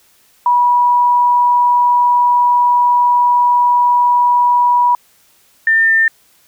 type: tone pair in turn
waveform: sine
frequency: 973 / 1801.1 Hz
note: B5 / A6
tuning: -26 / +40 cents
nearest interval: major seventh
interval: 1066 cents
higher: second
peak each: -8 dBFS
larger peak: neither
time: 0.46-4.95 / 5.67-6.08 s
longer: first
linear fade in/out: 2 ms
effects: white hiss -52 dBFS RMS until 6.47 s